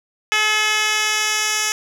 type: tone with band-pass filter sweep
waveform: 10% pulse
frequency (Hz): 428.1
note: A4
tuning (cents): -47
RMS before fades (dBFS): -19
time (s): 0.32-1.72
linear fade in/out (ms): 0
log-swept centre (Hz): 3200 to 5800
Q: 1.1
effects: none